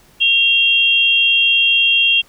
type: tone pair together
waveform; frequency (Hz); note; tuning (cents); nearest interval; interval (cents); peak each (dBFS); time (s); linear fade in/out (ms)
sine; 2756 / 3232; F7 / G#7; -24 / -48; minor third; 276; -13; 0.2-2.22; 20
effects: pink hiss -50 dBFS RMS until 2.28 s